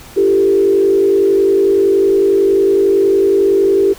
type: tone with frequency modulation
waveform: sine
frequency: 392 Hz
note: G4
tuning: in tune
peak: -8 dBFS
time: 0.16-3.94 s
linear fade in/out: 20 ms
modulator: 50.9 Hz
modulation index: 0.83
effects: pink hiss -37 dBFS RMS until 3.98 s